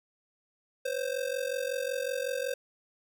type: ring-modulated tone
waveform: square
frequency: 523 Hz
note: C5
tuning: 1 cent flat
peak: -28 dBFS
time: 0.85-2.54 s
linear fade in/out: 5 ms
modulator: 22.7 Hz
effects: none